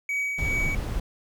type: tone with tremolo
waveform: triangle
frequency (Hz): 2267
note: C#7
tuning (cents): +38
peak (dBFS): -22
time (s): 0.09-0.75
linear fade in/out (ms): 2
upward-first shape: triangle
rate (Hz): 2.6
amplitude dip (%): 45
type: noise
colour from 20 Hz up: brown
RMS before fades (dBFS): -28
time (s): 0.38-1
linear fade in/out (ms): 5
effects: none